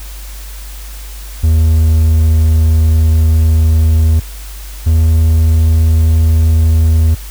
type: tone pair in turn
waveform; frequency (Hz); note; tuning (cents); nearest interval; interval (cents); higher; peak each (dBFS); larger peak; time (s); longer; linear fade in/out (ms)
triangle; 79.8 / 80.49; D#2 / E2; +44 / -41; unison; 15; second; -4; neither; 1.43-4.2 / 4.86-7.15; first; 10
effects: added 50 Hz sine -25 dBFS peak until 7.3 s + white hiss -34 dBFS RMS until 7.3 s